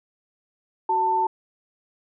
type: tone pair together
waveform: sine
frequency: 374.7 / 891.2 Hz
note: F#4 / A5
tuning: +22 / +22 cents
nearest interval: octave + minor third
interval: 1500 cents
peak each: -29 / -19 dBFS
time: 0.89-1.27 s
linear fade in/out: 5 ms
effects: none